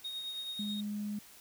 triangle tone with tremolo, 3729 Hz, A#7, in tune, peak -34 dBFS, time 0.04-0.81 s, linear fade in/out 10 ms, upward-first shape triangle, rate 9.3 Hz, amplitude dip 45%
sine tone, 207.7 Hz, G#3, in tune, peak -34 dBFS, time 0.59-1.19 s, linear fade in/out 5 ms
effects tanh soft clip ceiling -28 dBFS + white hiss -56 dBFS RMS until 1.4 s

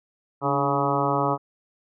harmonic tone with a mistuned harmonic, 140 Hz, C#3, 18 cents sharp, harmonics 1 / 2 / 3 / 4 / 5 / 6 / 7 / 8 / 9, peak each -29 / -29 / -29 / -29 / -29 / -29 / -29 / -29 / -29 dBFS, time 0.41-1.38 s, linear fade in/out 50 ms, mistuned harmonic 2, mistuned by +62 cents, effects none

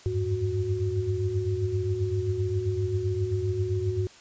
sine tone cluster, 84.8 / 95.5 / 103.1 / 367.8 Hz, E2 / G2 / G#2 / F#4, +50 / -45 / -12 / -10 cents, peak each -36 / -31 / -28 / -29 dBFS, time 0.06-4.07 s, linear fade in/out 0 ms, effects white hiss -51 dBFS RMS until 4.2 s + resampled to 16000 Hz

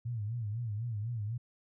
sine tone with vibrato, 111.5 Hz, A2, 23 cents sharp, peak -33 dBFS, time 0.05-1.38 s, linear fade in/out 10 ms, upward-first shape sine, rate 4 Hz, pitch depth 150 cents each way, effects none

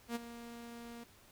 sawtooth tone with ADSR envelope, 235 Hz, A#3, 14 cents sharp, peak -30 dBFS, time 0.08-1.04 s, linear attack 74 ms, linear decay 22 ms, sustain -13 dB, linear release 9 ms, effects pink hiss -62 dBFS RMS until 1.31 s

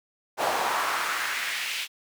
brown noise with high-pass filter sweep, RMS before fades -28 dBFS, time 0.37-1.88 s, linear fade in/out 50 ms, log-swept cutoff 690 to 2900 Hz, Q 2, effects none

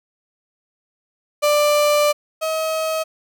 35% pulse tone pair in turn, 591 / 636.5 Hz, D5 / D#5, +11 / +39 cents, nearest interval minor second, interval 128 cents, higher second, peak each -12 / -18 dBFS, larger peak first, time 1.42-2.13 / 2.41-3.04 s, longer first, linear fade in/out 20 ms, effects none

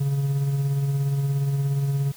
triangle tone with tremolo, 139.3 Hz, C#3, 9 cents sharp, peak -17 dBFS, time 0-2.12 s, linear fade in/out 10 ms, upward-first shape sine, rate 17 Hz, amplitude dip 35%, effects white hiss -47 dBFS RMS until 2.16 s

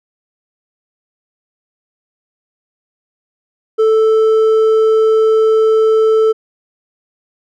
sine tone with hard clipping, 440 Hz, A4, in tune, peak -9 dBFS, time 3.78-6.33 s, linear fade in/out 20 ms, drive 4 dB, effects none

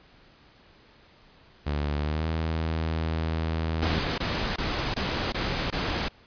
sawtooth tone with pitch glide, 73.42 to 80.53 Hz, D2 to E2, 0 to -40 cents, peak -22 dBFS, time 1.66-3.99 s, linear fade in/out 10 ms, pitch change +160 cents, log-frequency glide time 1.99-2.27 s
pink noise bursts, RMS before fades -28 dBFS, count 6, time 3.82-6.085 s, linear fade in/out 5 ms, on 360 ms, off 21 ms
effects pink hiss -56 dBFS RMS until 6.26 s + resampled to 11025 Hz

